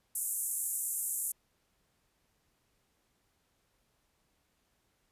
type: band-pass noise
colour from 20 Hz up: white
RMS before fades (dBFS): -35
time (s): 0.15-1.32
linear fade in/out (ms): 5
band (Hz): 7500 to 13000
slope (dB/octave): 48
effects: pink hiss -75 dBFS RMS until 5.11 s + resampled to 32000 Hz